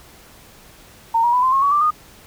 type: tone with pitch steps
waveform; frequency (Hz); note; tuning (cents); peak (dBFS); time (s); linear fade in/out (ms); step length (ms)
sine; 914 / 953.4 / 994.4 / 1037.3 / 1081.9 / 1128.5 / 1177.1 / 1227.8; A#5 / A#5 / B5 / C6 / C#6 / C#6 / D6 / D#6; -34 / +39 / +12 / -15 / -42 / +31 / +4 / -23; -13; 1.14-1.908; 10; 96
effects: pink hiss -46 dBFS RMS until 2.26 s